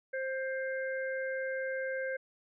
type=harmonic tone; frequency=527 Hz; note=C5; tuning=12 cents sharp; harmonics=1 / 3 / 4; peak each=-34 / -38 / -45 dBFS; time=0.13-2.17 s; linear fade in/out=10 ms; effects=none